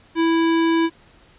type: tone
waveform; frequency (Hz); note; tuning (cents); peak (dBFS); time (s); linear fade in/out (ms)
square; 329.6; E4; 0; -16; 0.15-0.9; 50
effects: pink hiss -52 dBFS RMS until 1.38 s + resampled to 8000 Hz